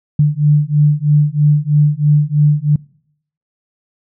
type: beating tone pair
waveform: sine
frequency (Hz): 146.83 / 149.93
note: D3 / D3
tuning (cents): 0 / +36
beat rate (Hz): 3.1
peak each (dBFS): -12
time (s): 0.19-2.76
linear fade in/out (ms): 5
effects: noise-tail reverb RT60 0.7 s tail -25 dB re dry